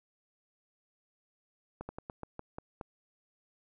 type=slowing click train; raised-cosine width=1 ms; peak=-26 dBFS; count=8; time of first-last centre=1.81-2.812 s; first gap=80 ms; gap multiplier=1.19; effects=none